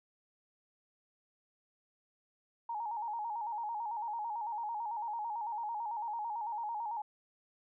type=tone with vibrato; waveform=sine; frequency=886 Hz; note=A5; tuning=12 cents sharp; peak=-35 dBFS; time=2.69-7.02 s; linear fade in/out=5 ms; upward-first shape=square; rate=9 Hz; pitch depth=87 cents each way; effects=none